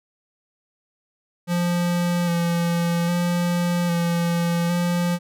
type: tone with vibrato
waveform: square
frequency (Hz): 172.7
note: F3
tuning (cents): -19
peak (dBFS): -20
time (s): 1.47-5.19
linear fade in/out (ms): 50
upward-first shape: square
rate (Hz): 0.62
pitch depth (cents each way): 19
effects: none